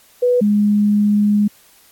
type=tone pair in turn; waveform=sine; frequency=492.7 / 207.2 Hz; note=B4 / G#3; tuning=-4 / -4 cents; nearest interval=octave + minor third; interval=1500 cents; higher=first; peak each=-11 dBFS; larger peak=neither; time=0.22-0.41 / 0.41-1.48 s; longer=second; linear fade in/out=10 ms; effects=white hiss -50 dBFS RMS until 1.91 s + AAC 64 kbps